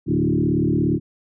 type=tone with frequency modulation; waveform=sine; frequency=233.1 Hz; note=A#3; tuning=in tune; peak=-16 dBFS; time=0.06-1 s; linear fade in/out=50 ms; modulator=37.2 Hz; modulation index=3.3; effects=none